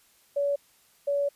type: tone pair in turn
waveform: sine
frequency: 568 / 568 Hz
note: C#5 / C#5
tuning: +42 / +42 cents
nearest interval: unison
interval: 0 cents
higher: neither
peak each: -23 dBFS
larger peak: neither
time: 0.36-0.56 / 1.07-1.29 s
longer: second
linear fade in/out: 10 ms
effects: white hiss -62 dBFS RMS until 1.35 s + resampled to 32000 Hz